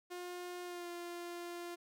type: tone with pitch glide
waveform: sawtooth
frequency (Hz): 356.1 to 347.4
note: F4 to F4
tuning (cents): +34 to -9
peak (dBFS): -39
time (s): 0.1-1.76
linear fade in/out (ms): 20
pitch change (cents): -43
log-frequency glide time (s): 0.64-0.89
effects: none